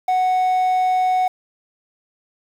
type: tone with quantisation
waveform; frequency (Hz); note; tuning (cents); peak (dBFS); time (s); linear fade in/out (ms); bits
triangle; 740; F#5; 0; -13; 0.08-1.28; 5; 7
effects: none